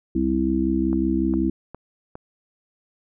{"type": "harmonic tone", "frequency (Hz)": 65.41, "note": "C2", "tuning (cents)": 0, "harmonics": [1, 3, 4, 5], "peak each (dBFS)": [-28, -25, -24, -22], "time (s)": [0.15, 1.5], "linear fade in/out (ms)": 5}
{"type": "click train", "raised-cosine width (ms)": 1, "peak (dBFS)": -22, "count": 4, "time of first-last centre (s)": [0.93, 2.154], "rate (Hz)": 2.45}
{"effects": []}